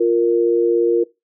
sine tone pair together, 349.2 / 466.1 Hz, F4 / A#4, 0 / 0 cents, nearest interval perfect fourth, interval 500 cents, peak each -15 dBFS, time 0-1.04 s, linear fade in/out 10 ms, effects noise-tail reverb RT60 0.2 s tail -19 dB re dry

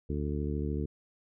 harmonic tone, 73.42 Hz, D2, in tune, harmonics 1 / 2 / 3 / 4 / 5 / 6, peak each -33 / -36 / -38 / -39 / -40 / -41 dBFS, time 0.09-0.86 s, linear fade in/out 10 ms, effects none

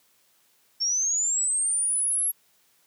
sine linear sweep, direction up, 5400 to 11360 Hz, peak -22 dBFS, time 0.8-2.32 s, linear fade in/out 20 ms, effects white hiss -64 dBFS RMS until 2.86 s + high-pass 100 Hz 12 dB/octave

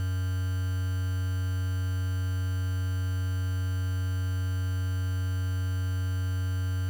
triangle tone with quantisation, 92.5 Hz, F#2, in tune, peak -24 dBFS, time 0-6.89 s, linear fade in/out 0 ms, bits 7, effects none

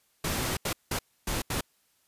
pink noise bursts at uneven times, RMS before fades -30 dBFS, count 5, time 0.24-0.57 / 0.65-0.73 / 0.91-0.99 / 1.27-1.42 / 1.5-1.61 s, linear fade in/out 5 ms, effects white hiss -69 dBFS RMS until 2.07 s + resampled to 32000 Hz

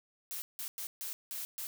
blue noise bursts at uneven times, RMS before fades -40 dBFS, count 6, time 0.31-0.42 / 0.59-0.68 / 0.78-0.87 / 1.01-1.13 / 1.31-1.45 / 1.58-1.67 s, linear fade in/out 0 ms, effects none

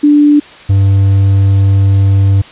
sine / triangle tone pair in turn, 293.7 / 98.01 Hz, D4 / G2, 0 / 0 cents, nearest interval octave + perfect fifth, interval 1900 cents, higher first, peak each -3 dBFS, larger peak neither, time 0.03-0.4 / 0.69-2.42 s, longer second, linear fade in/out 10 ms, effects white hiss -34 dBFS RMS until 2.51 s + resampled to 8000 Hz

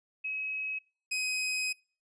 sine / sawtooth tone pair in turn, 2555 / 2521 Hz, D#7 / D#7, +45 / +22 cents, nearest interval unison, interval 23 cents, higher first, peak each -32 / -26 dBFS, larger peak second, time 0.24-0.79 / 1.11-1.73 s, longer second, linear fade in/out 10 ms, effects noise-tail reverb RT60 0.4 s tail -26 dB re dry + resampled to 22050 Hz

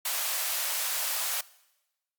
white high-pass noise, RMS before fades -30 dBFS, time 0.05-1.41 s, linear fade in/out 5 ms, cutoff 550 Hz, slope 48 dB/octave, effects noise-tail reverb RT60 1.0 s tail -21 dB re dry + Opus 48 kbps

